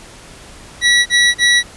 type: tone bursts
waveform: 25% pulse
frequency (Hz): 1936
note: B6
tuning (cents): -35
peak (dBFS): -5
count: 3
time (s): 0.81-1.632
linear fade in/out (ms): 50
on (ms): 250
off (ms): 36
effects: pink hiss -38 dBFS RMS until 1.76 s + resampled to 24000 Hz